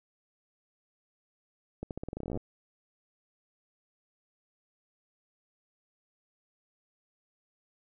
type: accelerating click train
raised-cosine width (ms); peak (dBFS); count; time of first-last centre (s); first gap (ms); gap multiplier
2; -23; 18; 1.83-2.374; 78; 0.87
effects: none